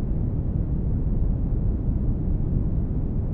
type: low-pass noise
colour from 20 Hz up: pink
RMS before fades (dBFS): -23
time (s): 0-3.33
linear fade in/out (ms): 0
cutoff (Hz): 190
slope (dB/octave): 12
effects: none